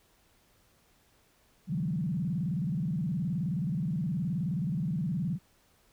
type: tone with vibrato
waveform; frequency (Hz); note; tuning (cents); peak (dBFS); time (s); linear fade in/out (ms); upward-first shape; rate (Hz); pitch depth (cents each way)
sine; 165.2; E3; +4; -28; 1.67-5.39; 50; square; 19; 240
effects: pink hiss -66 dBFS RMS until 5.92 s